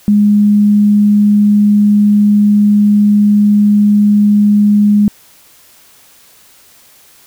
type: tone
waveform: sine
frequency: 206.9 Hz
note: G#3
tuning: 6 cents flat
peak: -5 dBFS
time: 0.08-5.08 s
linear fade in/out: 0 ms
effects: white hiss -44 dBFS RMS until 7.26 s